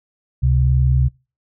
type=tone pair together; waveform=sine; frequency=68.44 / 129.2 Hz; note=C#2 / C3; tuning=-22 / -21 cents; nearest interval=major seventh; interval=1101 cents; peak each=-15 dBFS; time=0.42-1.09 s; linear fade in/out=20 ms; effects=noise-tail reverb RT60 0.3 s tail -24 dB re dry